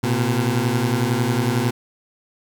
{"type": "beating tone pair", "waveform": "20% pulse", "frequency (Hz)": [115.8, 126.8], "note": ["A#2", "B2"], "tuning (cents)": [-11, 46], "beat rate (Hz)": 11, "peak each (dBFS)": -16, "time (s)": [0.03, 1.71], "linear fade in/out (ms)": 10, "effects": ["8-bit"]}